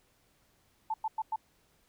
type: tone bursts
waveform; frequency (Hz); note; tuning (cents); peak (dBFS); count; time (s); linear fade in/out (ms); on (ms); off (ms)
sine; 880; A5; 0; -29; 4; 0.9-1.36; 5; 40; 100
effects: pink hiss -69 dBFS RMS until 1.88 s